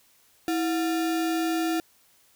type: tone with sample-and-hold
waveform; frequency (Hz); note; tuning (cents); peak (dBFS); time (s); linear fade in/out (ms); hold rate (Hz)
sine; 326.4; E4; -17; -23; 0.48-1.8; 0; 1050
effects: white hiss -61 dBFS RMS until 2.35 s